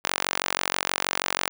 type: tone with high-pass filter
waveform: sawtooth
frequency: 46.25 Hz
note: F#1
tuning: in tune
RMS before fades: -28 dBFS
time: 0.04-1.49 s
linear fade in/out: 0 ms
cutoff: 990 Hz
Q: 0.61
effects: none